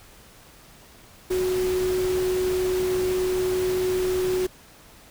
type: tone in noise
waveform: sine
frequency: 368.8 Hz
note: F#4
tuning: 6 cents flat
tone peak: -21 dBFS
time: 1.3-4.47 s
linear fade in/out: 10 ms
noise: pink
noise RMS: -34 dBFS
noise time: 1.3-4.47 s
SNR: +10 dB
effects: pink hiss -50 dBFS RMS until 5.1 s